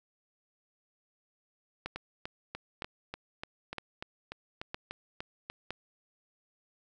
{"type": "two click trains", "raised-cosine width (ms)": 0.3, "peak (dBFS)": [-20, -22], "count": [5, 13], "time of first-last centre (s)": [[1.86, 5.706], [1.96, 5.5]], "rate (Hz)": [1.04, 3.39], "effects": []}